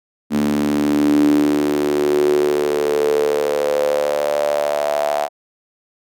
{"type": "tone with high-pass filter sweep", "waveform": "sawtooth", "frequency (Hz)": 73.42, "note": "D2", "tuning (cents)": 0, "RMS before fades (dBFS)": -17, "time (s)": [0.3, 5.29], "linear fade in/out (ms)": 50, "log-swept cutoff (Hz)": [240, 700], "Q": 9.8, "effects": []}